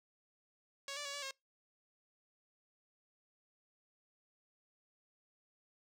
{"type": "tone with pitch steps", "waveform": "5% pulse", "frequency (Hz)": [555, 583, 562, 573, 539], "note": ["C#5", "D5", "C#5", "D5", "C#5"], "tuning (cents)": [2, -13, 24, -43, -49], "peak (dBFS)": -30, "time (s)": [0.88, 1.31], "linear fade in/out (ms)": 2, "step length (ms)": 86, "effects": ["noise-tail reverb RT60 0.2 s tail -25 dB re dry", "low-pass 11000 Hz 12 dB/octave"]}